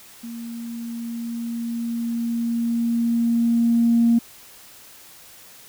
sine tone with level ramp, 233.1 Hz, A#3, in tune, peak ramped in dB -31 to -12 dBFS, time 0.23-4.19 s, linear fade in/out 10 ms, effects tanh soft clip ceiling -8 dBFS + white hiss -46 dBFS RMS until 5.68 s

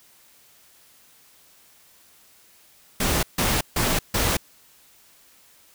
pink noise bursts, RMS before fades -22 dBFS, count 4, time 3-4.37 s, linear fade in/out 5 ms, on 230 ms, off 150 ms, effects white hiss -55 dBFS RMS until 5.74 s

